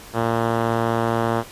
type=tone with low-pass filter; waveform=5% pulse; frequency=115.1 Hz; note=A#2; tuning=22 cents flat; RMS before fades=-21 dBFS; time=0.13-1.44 s; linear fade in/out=50 ms; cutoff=1700 Hz; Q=0.51; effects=pink hiss -41 dBFS RMS until 1.51 s + resampled to 32000 Hz